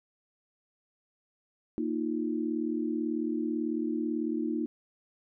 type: chord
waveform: sine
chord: Bb suspended fourth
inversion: none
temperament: equal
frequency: 233.1 / 311.1 / 349.2 Hz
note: Bb3 / Eb4 / F4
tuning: 0 / 0 / 0 cents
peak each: -33 / -31 / -35 dBFS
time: 1.78-4.66 s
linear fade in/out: 0 ms
effects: none